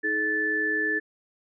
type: tone cluster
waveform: sine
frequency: 316.8 / 426.5 / 1749 Hz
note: D#4 / G#4 / A6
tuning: +31 / +46 / -11 cents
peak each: -32 / -32 / -24 dBFS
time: 0.03-1 s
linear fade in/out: 20 ms
effects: none